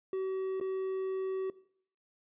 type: tone with dropouts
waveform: triangle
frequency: 380 Hz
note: F#4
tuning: 46 cents sharp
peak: -29 dBFS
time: 0.13-1.5 s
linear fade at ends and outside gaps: 2 ms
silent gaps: 0.6-0.611 s
effects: noise-tail reverb RT60 0.6 s tail -19 dB re dry + resampled to 8000 Hz